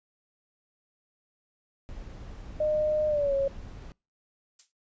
brown noise, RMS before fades -42 dBFS, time 1.89-3.92 s, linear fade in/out 0 ms
sine tone with pitch glide, 610 to 549.8 Hz, D#5 to C#5, -34 to -14 cents, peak -23 dBFS, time 2.6-3.48 s, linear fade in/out 5 ms, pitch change -180 cents, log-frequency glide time 3.08-3.34 s
violet noise with exponential decay, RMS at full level -38 dBFS, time 4.59-4.72 s, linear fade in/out 5 ms, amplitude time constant 28 ms
effects noise-tail reverb RT60 0.3 s tail -26 dB re dry + resampled to 16000 Hz

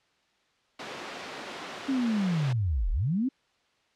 pink high-pass noise, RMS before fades -38 dBFS, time 0.79-2.53 s, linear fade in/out 5 ms, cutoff 320 Hz, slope 12 dB/octave
sine linear two-way sweep, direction down then up, 276.7 to 32.7 to 276.7 Hz, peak -24 dBFS, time 1.88-3.29 s, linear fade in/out 10 ms, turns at 2.91 s
effects white hiss -68 dBFS RMS until 3.95 s + low-pass 4000 Hz 12 dB/octave

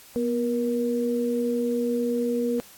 sine tone pair together, 243.1 / 475.1 Hz, B3 / A#4, -27 / +33 cents, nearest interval octave, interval 1160 cents, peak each -25 dBFS, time 0.16-2.6 s, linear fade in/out 0 ms, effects white hiss -49 dBFS RMS until 2.77 s + AAC 64 kbps

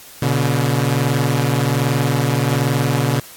sawtooth tone pair together, 121.1 / 142.35 Hz, B2 / C#3, -34 / +46 cents, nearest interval minor third, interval 280 cents, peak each -14 dBFS, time 0.22-3.2 s, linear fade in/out 5 ms, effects white hiss -40 dBFS RMS until 3.36 s + AAC 64 kbps

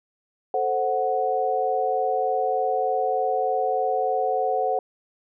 sine chord, F# diminished, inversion first, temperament equal, 440 / 523.3 / 740 Hz, A4 / C5 / F#5, 0 / 0 / 0 cents, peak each -27 / -26 / -23 dBFS, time 0.54-4.79 s, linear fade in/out 2 ms, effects none

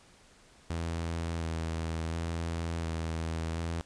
sawtooth tone with vibrato, 82.41 Hz, E2, in tune, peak -28 dBFS, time 0.7-3.81 s, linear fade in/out 0 ms, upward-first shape square, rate 0.7 Hz, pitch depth 19 cents each way, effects pink hiss -59 dBFS RMS until 3.85 s + resampled to 22050 Hz

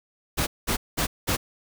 pink noise bursts, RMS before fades -24 dBFS, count 4, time 0.37-1.37 s, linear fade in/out 20 ms, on 100 ms, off 200 ms, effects none

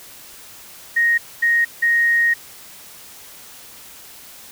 sine tone bursts at uneven times, 1869 Hz, A#6, 4 cents sharp, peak -13 dBFS, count 3, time 0.96-1.18 / 1.42-1.65 / 1.82-2.34 s, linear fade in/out 10 ms, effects white hiss -41 dBFS RMS until 4.51 s

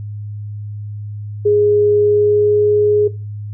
sine tone with pitch glide, 415.3 to 417.7 Hz, G#4 to G#4, 0 to +10 cents, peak -9 dBFS, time 1.45-3.08 s, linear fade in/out 10 ms, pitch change +10 cents, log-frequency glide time 1.98-2.63 s, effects noise-tail reverb RT60 0.3 s tail -18 dB re dry + added 104 Hz sine -24 dBFS peak until 3.53 s

